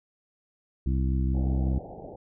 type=harmonic tone; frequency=65.41 Hz; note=C2; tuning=in tune; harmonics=1 / 2 / 3 / 4 / 5; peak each=-24 / -30 / -33 / -37 / -38 dBFS; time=0.86-1.79 s; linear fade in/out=5 ms
type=low-pass noise; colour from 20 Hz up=white; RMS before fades=-42 dBFS; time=1.34-2.16 s; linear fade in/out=5 ms; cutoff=810 Hz; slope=96 dB/octave
effects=none